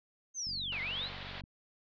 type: linear two-way sweep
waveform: sine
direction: down then up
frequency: 6440 to 2000 to 4300 Hz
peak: -35 dBFS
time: 0.34-1.1 s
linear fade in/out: 50 ms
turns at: 0.81 s
type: click train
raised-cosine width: 5 ms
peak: -38 dBFS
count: 47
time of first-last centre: 0.47-1.438 s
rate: 47.5 Hz
type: band-pass noise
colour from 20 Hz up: white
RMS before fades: -46 dBFS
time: 0.72-1.41 s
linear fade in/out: 2 ms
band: 390 to 4100 Hz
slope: 48 dB/octave
effects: none